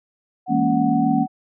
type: tone with pitch glide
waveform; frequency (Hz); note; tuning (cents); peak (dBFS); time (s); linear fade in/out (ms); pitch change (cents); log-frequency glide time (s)
sine; 740 to 751.6; F#5 to F#5; 0 to +27; -22; 0.46-1.28; 50; +27; 0.91-1.14
type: chord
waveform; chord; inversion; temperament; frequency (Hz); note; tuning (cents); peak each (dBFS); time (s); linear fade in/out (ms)
sine; A# half-diminished seventh; second; equal with one note detuned; 164.81 / 206 / 233.1 / 277.2; E3 / G#3 / A#3 / C#4; 0 / -14 / 0 / 0; -25 / -25 / -20 / -20; 0.48-1.27; 50
effects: none